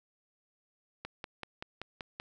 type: click train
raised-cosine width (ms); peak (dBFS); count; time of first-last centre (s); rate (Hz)
0.3; -23; 7; 1.05-2.199; 5.22
effects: none